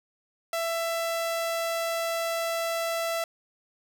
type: tone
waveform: sawtooth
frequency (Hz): 666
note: E5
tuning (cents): +18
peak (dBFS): -23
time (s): 0.53-3.24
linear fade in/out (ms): 2
effects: none